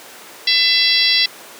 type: harmonic tone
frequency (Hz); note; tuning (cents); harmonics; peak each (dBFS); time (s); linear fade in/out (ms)
670; E5; +28; 3 / 4 / 5 / 6 / 7 / 8; -20 / -22 / -18 / -18 / -17 / -21; 0.47-1.26; 5
effects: pink hiss -37 dBFS RMS until 1.59 s + high-pass 400 Hz 12 dB/octave